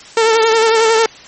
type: tone with vibrato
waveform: sawtooth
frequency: 448.6 Hz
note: A4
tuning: 34 cents sharp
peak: -5 dBFS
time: 0.17-1.06 s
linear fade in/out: 2 ms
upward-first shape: sine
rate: 11 Hz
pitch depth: 39 cents each way
effects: white hiss -37 dBFS RMS until 1.27 s + MP3 32 kbps